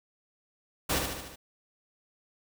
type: noise with echo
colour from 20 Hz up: pink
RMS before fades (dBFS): -28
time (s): 0.89-0.99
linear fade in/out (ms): 10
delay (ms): 74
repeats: 5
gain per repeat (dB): -4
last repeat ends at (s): 1.36
effects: none